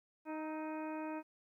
harmonic tone with a mistuned harmonic, 311.1 Hz, D#4, in tune, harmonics 1 / 2 / 3 / 4 / 5 / 6 / 7 / 8, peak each -41 / -46 / -46 / -55 / -55 / -61 / -62 / -55 dBFS, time 0.25-1.23 s, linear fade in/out 50 ms, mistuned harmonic 4, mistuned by +34 cents, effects 13-bit

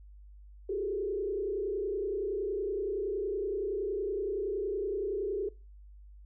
sine tone with frequency modulation, 399.3 Hz, G4, 32 cents sharp, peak -30 dBFS, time 0.69-5.49 s, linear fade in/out 5 ms, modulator 30.7 Hz, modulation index 1.3, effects noise-tail reverb RT60 0.3 s tail -22 dB re dry + added 50 Hz sine -49 dBFS peak until 6.25 s

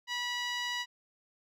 10% pulse tone with band-pass filter, 974 Hz, B5, 24 cents flat, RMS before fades -35 dBFS, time 0.07-0.86 s, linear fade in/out 50 ms, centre 2100 Hz, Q 0.77, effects none

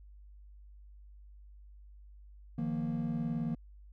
triangle chord, Eb suspended second, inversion none, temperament equal, 155.56 / 174.61 / 233.1 Hz, Eb3 / F3 / Bb3, 0 / 0 / 0 cents, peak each -34 / -36 / -32 dBFS, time 2.58-3.55 s, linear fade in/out 5 ms, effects tanh soft clip ceiling -22 dBFS + added 50 Hz sine -51 dBFS peak until 3.92 s

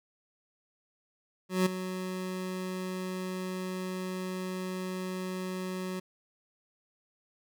25% pulse tone with ADSR envelope, 185 Hz, F#3, in tune, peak -18 dBFS, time 1.49-6 s, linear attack 170 ms, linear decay 10 ms, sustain -12 dB, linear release 9 ms, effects none

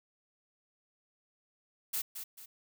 blue noise with echo, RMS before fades -34 dBFS, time 1.93-2.02 s, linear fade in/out 10 ms, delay 220 ms, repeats 2, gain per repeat -8 dB, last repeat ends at 2.46 s, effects none

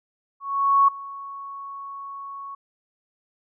sine tone with ADSR envelope, 1108.7 Hz, C#6, in tune, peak -12 dBFS, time 0.4-2.55 s, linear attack 480 ms, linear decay 7 ms, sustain -21 dB, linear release 6 ms, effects none

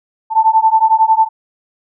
sine beating tone pair, 880 / 891 Hz, A5 / A5, 0 / +22 cents, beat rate 11 Hz, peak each -11 dBFS, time 0.3-1.29 s, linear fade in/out 50 ms, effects none

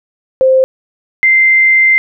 sine tone pair in turn, 523.3 / 2084 Hz, C5 / C7, 0 / -7 cents, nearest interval 2 octaves, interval 2393 cents, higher second, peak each -5 dBFS, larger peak neither, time 0.41-0.64 / 1.23-1.98 s, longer second, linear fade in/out 0 ms, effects none

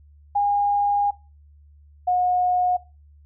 sine tone pair in turn, 814 / 723.7 Hz, G#5 / F#5, -35 / -39 cents, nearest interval major second, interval 204 cents, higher first, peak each -17 dBFS, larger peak neither, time 0.35-1.11 / 2.07-2.77 s, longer first, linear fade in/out 10 ms, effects noise-tail reverb RT60 0.3 s tail -20 dB re dry + added 73 Hz sine -48 dBFS peak until 3.25 s

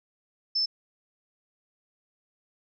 sine tone, 5274 Hz, E8, in tune, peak -23 dBFS, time 0.55-0.66 s, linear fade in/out 10 ms, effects none

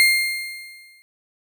35% pulse tone with exponential decay, 2115 Hz, C7, 18 cents sharp, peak -9 dBFS, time 0-1.02 s, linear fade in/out 0 ms, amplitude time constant 220 ms, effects none

